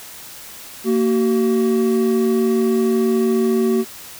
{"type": "tone pair together", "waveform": "triangle", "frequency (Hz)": [229.9, 378.5], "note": ["A#3", "F#4"], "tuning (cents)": [-24, 39], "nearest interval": "major sixth", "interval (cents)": 863, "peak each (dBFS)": -15, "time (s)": [0.84, 3.85], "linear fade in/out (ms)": 50, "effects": ["white hiss -37 dBFS RMS until 4.19 s"]}